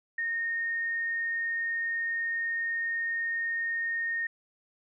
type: tone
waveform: sine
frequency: 1844 Hz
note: A#6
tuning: 19 cents flat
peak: -28 dBFS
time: 0.18-4.27 s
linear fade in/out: 5 ms
effects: none